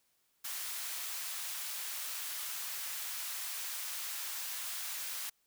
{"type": "high-pass noise", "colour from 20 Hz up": "white", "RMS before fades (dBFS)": -40, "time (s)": [0.44, 5.3], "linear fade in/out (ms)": 10, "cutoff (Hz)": 1000, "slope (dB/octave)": 12, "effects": ["white hiss -75 dBFS RMS until 5.46 s"]}